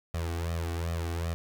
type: tone with flanger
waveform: sawtooth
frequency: 83.7 Hz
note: E2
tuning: 27 cents sharp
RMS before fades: -32 dBFS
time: 0.14-1.34 s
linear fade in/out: 0 ms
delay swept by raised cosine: 1.6 to 2.7 ms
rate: 2.6 Hz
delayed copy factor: +0.85
effects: none